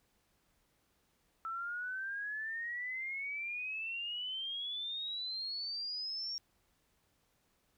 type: exponential sweep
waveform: sine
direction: up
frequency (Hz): 1317 to 5588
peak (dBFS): -37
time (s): 1.45-6.38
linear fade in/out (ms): 0
effects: pink hiss -75 dBFS RMS until 7.77 s